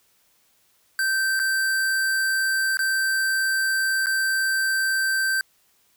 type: tone with dropouts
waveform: square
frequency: 1558 Hz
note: G6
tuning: 11 cents flat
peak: -21 dBFS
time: 0.99-5.41 s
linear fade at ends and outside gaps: 1 ms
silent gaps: 1.393-1.398 / 2.771-2.791 / 4.06-4.068 s
effects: white hiss -63 dBFS RMS until 5.96 s